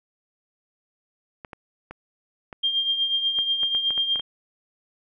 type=clicks; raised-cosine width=0.5 ms; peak=-22 dBFS; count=11; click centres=1.448 / 1.532 / 1.91 / 2.528 / 3.388 / 3.633 / 3.749 / 3.906 / 3.978 / 4.158 / 4.196 s
type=tone with tremolo; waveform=sine; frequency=3199 Hz; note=G7; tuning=34 cents sharp; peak=-18 dBFS; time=2.63-4.21 s; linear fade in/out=10 ms; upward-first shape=triangle; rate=8.2 Hz; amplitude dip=65%
effects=none